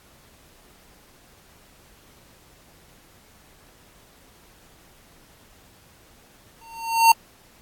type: tone with exponential growth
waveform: square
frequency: 912 Hz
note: A#5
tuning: 38 cents flat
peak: -9 dBFS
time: 6.61-7.12 s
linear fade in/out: 5 ms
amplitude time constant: 110 ms
effects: pink hiss -54 dBFS RMS until 7.61 s + AAC 64 kbps